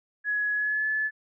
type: tone with pitch glide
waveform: sine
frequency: 1682 to 1728.3 Hz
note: G#6 to A6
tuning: +22 to -31 cents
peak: -24 dBFS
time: 0.24-1.11 s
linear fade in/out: 50 ms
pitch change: +47 cents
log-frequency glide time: 0.53-0.87 s
effects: none